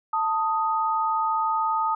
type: tone pair together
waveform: sine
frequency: 887 / 1248.2 Hz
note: A5 / D#6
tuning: +14 / +5 cents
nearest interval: tritone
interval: 591 cents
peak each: -24 dBFS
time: 0.13-1.95 s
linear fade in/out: 5 ms
effects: none